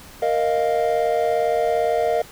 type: chord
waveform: triangle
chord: Bb suspended fourth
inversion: none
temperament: just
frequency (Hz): 466.2 / 621.6 / 699.2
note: Bb4 / Eb5 / F5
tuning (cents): 0 / -2 / +2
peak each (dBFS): -20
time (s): 0.22-2.22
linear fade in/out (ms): 5
effects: pink hiss -43 dBFS RMS until 2.31 s